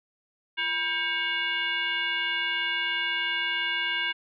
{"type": "tone with frequency modulation", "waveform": "sine", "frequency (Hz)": 2217, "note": "C#7", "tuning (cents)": 0, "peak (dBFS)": -25, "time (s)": [0.57, 4.13], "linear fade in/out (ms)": 20, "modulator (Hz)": 623, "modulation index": 1.5, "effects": []}